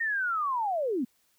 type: linear sweep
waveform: sine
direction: down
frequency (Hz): 1864.7 to 220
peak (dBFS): -26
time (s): 0-1.05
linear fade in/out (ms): 10
effects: white hiss -69 dBFS RMS until 1.38 s